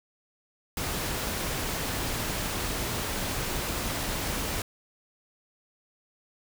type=noise; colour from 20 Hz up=pink; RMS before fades=-31 dBFS; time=0.77-4.62 s; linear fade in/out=2 ms; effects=none